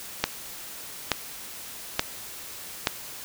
click train, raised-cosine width 0.2 ms, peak -3 dBFS, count 4, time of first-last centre 0.24-2.872 s, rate 1.14 Hz, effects white hiss -40 dBFS RMS until 3.24 s

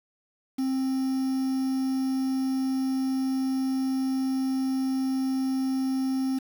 triangle tone with quantisation, 263.9 Hz, C4, 15 cents sharp, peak -22 dBFS, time 0.58-6.39 s, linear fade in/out 10 ms, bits 7, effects none

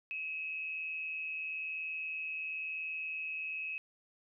sine tone with amplitude modulation, 2568 Hz, E7, 46 cents flat, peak -34 dBFS, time 0.11-3.78 s, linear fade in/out 0 ms, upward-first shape sine, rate 161 Hz, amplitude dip 50%, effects none

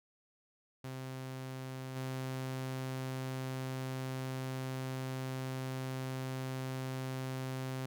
sawtooth tone with level steps, 130.81 Hz, C3, in tune, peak -37 / -33 dBFS, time 0.84-7.86 s, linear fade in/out 5 ms, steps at 1.95 s, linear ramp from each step 20 ms, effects none

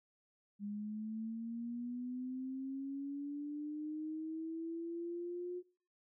sine linear sweep, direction up, 202.6 to 360 Hz, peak -39 dBFS, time 0.59-5.63 s, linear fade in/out 50 ms, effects noise-tail reverb RT60 0.5 s tail -24 dB re dry

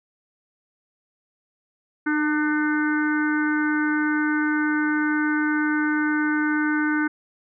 harmonic tone with a mistuned harmonic, 300.7 Hz, D4, 41 cents sharp, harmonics 1 / 3 / 4 / 5 / 6 / 7, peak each -21 / -33 / -34 / -25 / -35 / -36 dBFS, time 2.06-7.08 s, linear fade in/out 10 ms, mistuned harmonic 1, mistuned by +17 cents, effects none

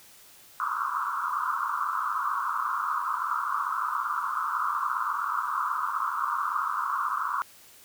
pink band-pass noise, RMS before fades -29 dBFS, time 0.6-7.42 s, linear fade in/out 0 ms, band 1000 to 1400 Hz, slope 96 dB/octave, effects white hiss -53 dBFS RMS until 7.84 s

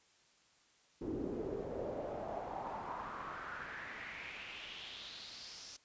brown noise with band-pass filter sweep, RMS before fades -44 dBFS, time 1.01-5.77 s, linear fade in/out 10 ms, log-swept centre 310 to 5800 Hz, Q 3.9, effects white hiss -69 dBFS RMS until 5.84 s + resampled to 16000 Hz

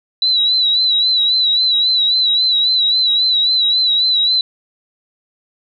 sine tone with vibrato, 3951 Hz, B7, in tune, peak -11 dBFS, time 0.22-4.41 s, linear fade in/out 2 ms, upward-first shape sine, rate 3.7 Hz, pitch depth 58 cents each way, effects none

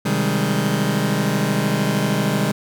sawtooth chord, Ab major seventh, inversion first, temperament just, 129.78 / 155.74 / 194.67 / 207.7 Hz, C3 / Eb3 / G3 / Ab3, -14 / +2 / -12 / 0 cents, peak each -20 / -19 / -18 / -19 dBFS, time 0.05-2.52 s, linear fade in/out 10 ms, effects none

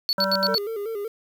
triangle tone bursts, 4435 Hz, C#8, in tune, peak -18 dBFS, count 5, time 0.09-0.581 s, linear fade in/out 0 ms, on 39 ms, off 74 ms
harmonic tone, 193.2 Hz, G3, 25 cents flat, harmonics 1 / 3 / 5 / 7 / 8, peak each -29 / -25 / -30 / -29 / -31 dBFS, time 0.18-0.55 s, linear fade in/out 2 ms
triangle tone with vibrato, 428.4 Hz, A4, 46 cents flat, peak -25 dBFS, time 0.48-1.08 s, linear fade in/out 5 ms, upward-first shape square, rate 5.3 Hz, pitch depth 91 cents each way
effects 8-bit

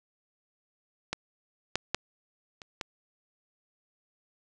clicks, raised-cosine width 0.2 ms, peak -13 / -9 / -9 / -27 / -16 dBFS, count 5, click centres 1.13 / 1.756 / 1.946 / 2.618 / 2.812 s, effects resampled to 22050 Hz + 8-bit

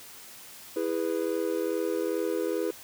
triangle chord, E major, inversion none, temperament just, 329.6 / 412 / 494.4 Hz, E4 / G#4 / B4, 0 / -14 / +2 cents, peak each -29 dBFS, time 0.76-2.71 s, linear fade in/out 5 ms, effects white hiss -47 dBFS RMS until 2.83 s + high-pass 60 Hz 12 dB/octave

